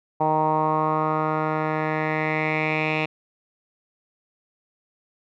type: tone with low-pass filter sweep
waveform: 10% pulse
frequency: 155.56 Hz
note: D#3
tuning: in tune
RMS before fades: -23 dBFS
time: 0.2-3.06 s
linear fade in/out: 10 ms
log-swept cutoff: 870 to 2700 Hz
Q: 4.6
effects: none